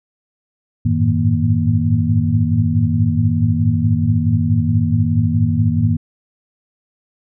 sine tone cluster, 93.7 / 105.7 / 110.3 / 157.7 / 235.5 Hz, F#2 / G#2 / A2 / D#3 / A#3, +22 / +31 / +5 / +24 / +18 cents, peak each -19 dBFS, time 0.85-5.97 s, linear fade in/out 10 ms, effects none

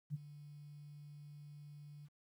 sine tone with ADSR envelope, 146.83 Hz, D3, in tune, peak -35 dBFS, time 0.1-2.09 s, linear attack 42 ms, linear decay 26 ms, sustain -16 dB, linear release 38 ms, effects 12-bit

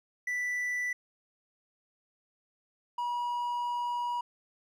triangle tone pair in turn, 1975.5 / 964.6 Hz, B6 / B5, 0 / -41 cents, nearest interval octave, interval 1241 cents, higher first, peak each -28 dBFS, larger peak neither, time 0.27-0.93 / 2.98-4.21 s, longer second, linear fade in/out 5 ms, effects none

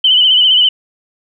sine tone with vibrato, 3019 Hz, F#7, 34 cents sharp, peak -6 dBFS, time 0.04-0.69 s, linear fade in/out 5 ms, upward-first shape sine, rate 15 Hz, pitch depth 58 cents each way, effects none

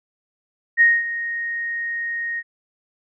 sine tone with ADSR envelope, 1864.7 Hz, A#6, in tune, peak -9 dBFS, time 0.77-2.43 s, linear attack 40 ms, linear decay 220 ms, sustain -14 dB, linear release 46 ms, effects none

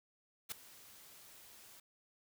white noise with ADSR envelope, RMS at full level -39 dBFS, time 0.49-1.8 s, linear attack 26 ms, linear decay 8 ms, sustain -19 dB, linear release 4 ms, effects none

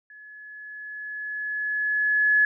sine tone with level ramp, 1703 Hz, G#6, 43 cents sharp, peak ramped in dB -44 to -15 dBFS, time 0.1-2.45 s, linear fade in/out 2 ms, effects none

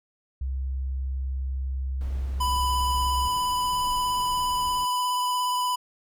sine tone, 66 Hz, C2, 16 cents sharp, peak -26 dBFS, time 0.41-3.28 s, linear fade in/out 5 ms
brown noise, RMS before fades -40 dBFS, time 2.01-4.85 s, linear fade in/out 0 ms
square tone with vibrato, 995 Hz, B5, 13 cents sharp, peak -24 dBFS, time 2.4-5.76 s, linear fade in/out 10 ms, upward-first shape sine, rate 17 Hz, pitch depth 13 cents each way
effects none

